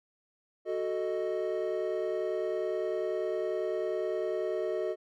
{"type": "chord", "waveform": "triangle", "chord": "D# diminished", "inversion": "first", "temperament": "equal", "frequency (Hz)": [370, 440, 622.3], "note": ["F#4", "A4", "D#5"], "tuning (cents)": [0, 0, 0], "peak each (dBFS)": [-31, -32, -32], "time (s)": [0.65, 4.96], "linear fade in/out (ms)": 50, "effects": ["tanh soft clip ceiling -18 dBFS"]}